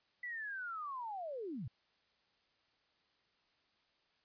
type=linear sweep; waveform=sine; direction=down; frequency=1994 to 98 Hz; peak=-40 dBFS; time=0.23-1.68 s; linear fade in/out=5 ms; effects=white hiss -75 dBFS RMS until 4.24 s + resampled to 11025 Hz